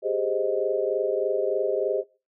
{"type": "chord", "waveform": "sine", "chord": "Ab major seventh", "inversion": "third", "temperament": "equal", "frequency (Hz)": [392, 415.3, 523.3, 622.3], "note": ["G4", "Ab4", "C5", "Eb5"], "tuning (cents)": [0, 0, 0, 0], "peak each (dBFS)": -28, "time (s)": [0.02, 2.04], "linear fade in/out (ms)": 50, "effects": ["noise-tail reverb RT60 0.3 s tail -19 dB re dry"]}